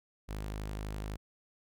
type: tone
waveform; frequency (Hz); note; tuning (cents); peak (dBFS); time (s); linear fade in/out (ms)
sawtooth; 51.91; G#1; 0; -33; 0.28-1.17; 20
effects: none